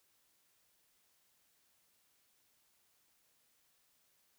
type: silence
effects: white hiss -74 dBFS RMS until 4.38 s